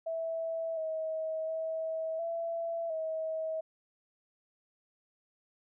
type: tone with pitch steps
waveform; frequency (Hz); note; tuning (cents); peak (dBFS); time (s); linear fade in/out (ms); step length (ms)
sine; 655 / 637 / 644 / 669 / 639; E5 / D#5 / E5 / E5 / D#5; -11 / +41 / -41 / +25 / +46; -32; 0.06-3.61; 10; 710
effects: none